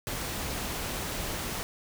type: noise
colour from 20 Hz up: pink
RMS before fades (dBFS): -34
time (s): 0.07-1.63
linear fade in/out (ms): 0
effects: none